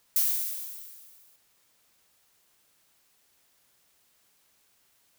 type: noise with exponential decay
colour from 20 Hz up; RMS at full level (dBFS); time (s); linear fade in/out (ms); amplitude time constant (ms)
violet; -22; 0.16-1.36; 2; 260
effects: white hiss -67 dBFS RMS until 5.18 s